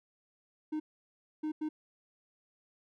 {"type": "tone bursts at uneven times", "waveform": "triangle", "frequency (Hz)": 307.9, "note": "D#4", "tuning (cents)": -18, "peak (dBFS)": -30, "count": 3, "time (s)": [[0.72, 0.8], [1.43, 1.52], [1.61, 1.69]], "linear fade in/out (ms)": 10, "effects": []}